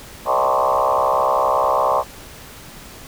sine tone with frequency modulation, 830.6 Hz, G#5, in tune, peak -14 dBFS, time 0.25-2.04 s, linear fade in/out 50 ms, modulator 65.1 Hz, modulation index 4.8, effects pink hiss -39 dBFS RMS until 3.07 s

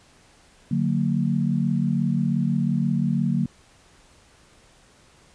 sine chord, D augmented, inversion none, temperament just, 146.83 / 183.54 / 229.4 Hz, D3 / F#3 / A#3, 0 / -14 / -28 cents, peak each -24 dBFS, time 0.71-3.46 s, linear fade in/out 5 ms, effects pink hiss -55 dBFS RMS until 5.34 s + resampled to 22050 Hz

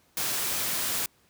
white noise, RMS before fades -29 dBFS, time 0.17-1.06 s, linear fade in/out 2 ms, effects pink hiss -64 dBFS RMS until 1.29 s + high-pass 60 Hz 12 dB/octave

